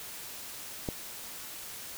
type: click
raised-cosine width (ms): 2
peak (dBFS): -18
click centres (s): 0.888
effects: white hiss -43 dBFS RMS until 1.97 s